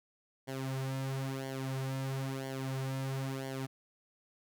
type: tone with flanger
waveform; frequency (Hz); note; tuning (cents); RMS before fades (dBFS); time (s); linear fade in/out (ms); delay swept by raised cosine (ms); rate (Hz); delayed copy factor
sawtooth; 133.6; C3; +36; -37; 0.47-3.67; 20; 0.78 to 4.88; 1; -0.75
effects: none